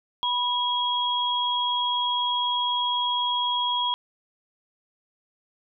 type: tone pair together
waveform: sine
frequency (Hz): 980 / 3296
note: B5 / G#7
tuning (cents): -14 / -14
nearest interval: octave + major sixth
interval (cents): 2100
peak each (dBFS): -25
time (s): 0.23-3.94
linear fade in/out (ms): 0
effects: none